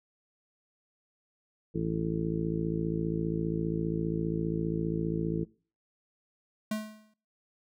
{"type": "harmonic tone", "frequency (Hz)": 55, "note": "A1", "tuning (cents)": 0, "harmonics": [1, 2, 3, 4, 5, 6, 7, 8], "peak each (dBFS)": [-41, -41, -32, -39, -41, -34, -43, -37], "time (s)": [1.74, 5.45], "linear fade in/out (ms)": 20}
{"type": "tone with exponential decay", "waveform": "square", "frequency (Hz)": 215.2, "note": "A3", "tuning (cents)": -38, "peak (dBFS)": -28, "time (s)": [6.71, 7.14], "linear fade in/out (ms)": 5, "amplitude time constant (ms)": 93}
{"effects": ["noise-tail reverb RT60 0.4 s tail -23 dB re dry"]}